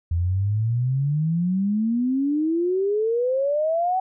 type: exponential sweep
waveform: sine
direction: up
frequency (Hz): 82.41 to 763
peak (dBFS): -19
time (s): 0.11-4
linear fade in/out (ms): 5
effects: none